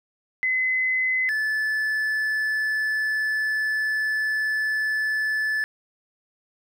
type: tone pair in turn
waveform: sine / triangle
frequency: 2035 / 1737.6 Hz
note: C7 / A6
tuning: -49 / -22 cents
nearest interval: minor third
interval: 273 cents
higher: first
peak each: -20 dBFS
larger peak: neither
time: 0.43-1.29 / 1.29-5.64 s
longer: second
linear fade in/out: 0 ms
effects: none